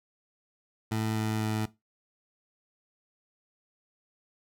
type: tone with pitch steps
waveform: 20% pulse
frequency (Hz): 110 / 109.3 / 108.61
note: A2 / A2 / A2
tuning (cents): 0 / -11 / -22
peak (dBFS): -23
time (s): 0.91-1.66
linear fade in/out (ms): 10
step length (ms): 250
effects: noise-tail reverb RT60 0.2 s tail -17 dB re dry